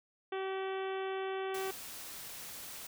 harmonic tone, 383.1 Hz, G4, 40 cents flat, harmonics 1 / 2 / 3 / 4 / 5 / 6 / 7 / 8 / 9, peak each -36 / -42 / -46 / -48 / -50 / -52 / -53 / -54 / -55 dBFS, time 0.32-1.71 s, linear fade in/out 5 ms
white noise, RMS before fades -46 dBFS, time 1.54-2.87 s, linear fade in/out 5 ms
effects none

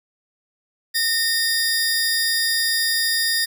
sawtooth tone pair together, 1835 / 4889 Hz, A#6 / D#8, -28 / -31 cents, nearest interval octave + perfect fourth, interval 1697 cents, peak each -18 dBFS, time 0.94-3.46 s, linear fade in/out 20 ms, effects none

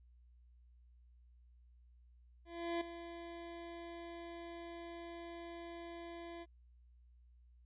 25% pulse tone with ADSR envelope, 339.9 Hz, F4, 47 cents flat, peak -31 dBFS, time 2.45-6.46 s, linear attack 360 ms, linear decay 6 ms, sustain -12 dB, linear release 40 ms, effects added 60 Hz sine -61 dBFS peak until 7.65 s + resampled to 8000 Hz

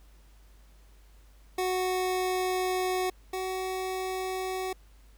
25% pulse tone pair in turn, 369.4 / 374.6 Hz, F#4 / F#4, -3 / +21 cents, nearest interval unison, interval 24 cents, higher second, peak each -23 / -27 dBFS, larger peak first, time 1.58-3.1 / 3.33-4.73 s, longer first, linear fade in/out 5 ms, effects added 50 Hz sine -53 dBFS peak until 5.17 s + pink hiss -64 dBFS RMS until 5.17 s

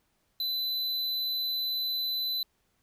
square tone, 4011 Hz, B7, 26 cents sharp, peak -29 dBFS, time 0.4-2.43 s, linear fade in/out 2 ms, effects pink hiss -73 dBFS RMS until 2.82 s

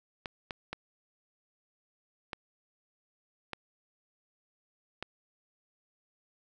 clicks, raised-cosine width 0.3 ms, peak -20 dBFS, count 6, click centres 0.258 / 0.508 / 0.73 / 2.332 / 3.533 / 5.026 s, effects none

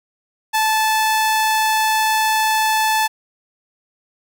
sawtooth tone, 873 Hz, A5, 14 cents flat, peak -11 dBFS, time 0.53-3.08 s, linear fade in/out 20 ms, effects none

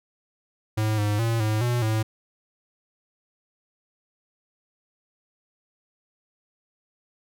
square tone with pitch steps, 108.3 / 104.1 / 114.9 / 108 / 121.3 / 109.6 Hz, A2 / G#2 / A#2 / A2 / B2 / A2, -27 / +5 / -25 / -32 / -31 / -6 cents, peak -22 dBFS, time 0.77-2.03 s, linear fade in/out 10 ms, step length 210 ms, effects none

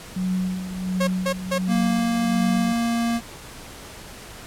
sine tone with tremolo, 185 Hz, F#3, in tune, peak -20 dBFS, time 0.16-2.73 s, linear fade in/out 5 ms, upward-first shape sine, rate 1.4 Hz, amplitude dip 65%
sawtooth tone bursts, 543 Hz, C#5, 36 cents flat, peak -17 dBFS, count 3, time 1-1.585 s, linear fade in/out 10 ms, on 75 ms, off 180 ms
square tone, 233.1 Hz, A#3, in tune, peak -21 dBFS, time 1.67-3.21 s, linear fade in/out 50 ms
effects pink hiss -40 dBFS RMS until 4.46 s + low-pass 12000 Hz 12 dB/octave

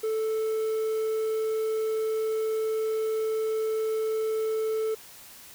triangle tone, 439.2 Hz, A4, 3 cents flat, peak -23 dBFS, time 0.03-4.95 s, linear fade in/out 10 ms, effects white hiss -48 dBFS RMS until 5.54 s

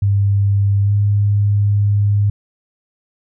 sine tone with pitch glide, 100 to 102.28 Hz, G2 to G#2, +35 to -26 cents, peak -11 dBFS, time 0.02-2.3 s, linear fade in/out 5 ms, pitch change +39 cents, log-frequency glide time 0.83-0.92 s, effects none

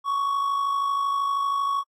triangle tone with amplitude modulation, 1116 Hz, C#6, 11 cents sharp, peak -18 dBFS, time 0.04-1.84 s, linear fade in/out 50 ms, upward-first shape sine, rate 52.8 Hz, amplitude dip 45%, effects AAC 48 kbps

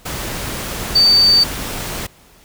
sine tone in noise, 4592 Hz, D8, 40 cents flat, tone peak -8 dBFS, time 0.95-1.44 s, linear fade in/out 10 ms, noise pink, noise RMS -25 dBFS, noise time 0.05-2.07 s, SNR +14 dB, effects pink hiss -48 dBFS RMS until 2.44 s

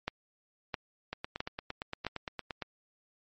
two click trains, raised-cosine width 0.3 ms, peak -16 / -20 dBFS, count 4 / 14, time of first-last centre 0.08-2.067 / 1.13-2.623 s, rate 1.51 / 8.71 Hz, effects MP3 32 kbps

